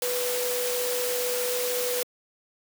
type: tone in noise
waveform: sine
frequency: 493.9 Hz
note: B4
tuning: in tune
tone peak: -27 dBFS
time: 0.02-2.03 s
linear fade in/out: 2 ms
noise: white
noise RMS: -30 dBFS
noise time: 0.02-2.03 s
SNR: 0 dB
effects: high-pass 300 Hz 12 dB/octave